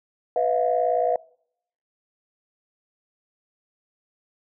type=tone cluster; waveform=sine; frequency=496 / 648 / 707 Hz; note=B4 / E5 / F5; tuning=+7 / -30 / +21 cents; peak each=-23 dBFS; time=0.36-1.16 s; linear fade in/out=2 ms; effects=noise-tail reverb RT60 0.7 s tail -25 dB re dry + tanh soft clip ceiling -10 dBFS